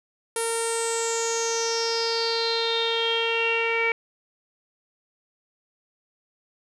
sawtooth tone with low-pass filter sweep, 458.6 Hz, A#4, 28 cents flat, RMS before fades -25 dBFS, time 0.36-3.92 s, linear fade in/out 2 ms, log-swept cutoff 10000 to 2300 Hz, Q 9, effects none

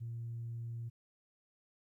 sine tone, 116.54 Hz, A#2, in tune, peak -38 dBFS, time 0-0.9 s, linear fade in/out 20 ms, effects tanh soft clip ceiling -35 dBFS + 13-bit

